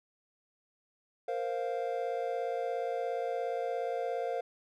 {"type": "chord", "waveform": "triangle", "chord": "Bb suspended second", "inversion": "none", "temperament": "equal", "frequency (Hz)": [466.2, 523.3, 698.5], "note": ["Bb4", "C5", "F5"], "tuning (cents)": [0, 0, 0], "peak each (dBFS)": -34, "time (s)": [1.28, 4.41], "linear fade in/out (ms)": 5, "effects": []}